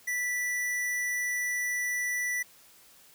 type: tone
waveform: square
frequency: 1969 Hz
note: B6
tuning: 6 cents flat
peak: -29 dBFS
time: 0.07-2.43 s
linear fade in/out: 10 ms
effects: white hiss -57 dBFS RMS until 3.14 s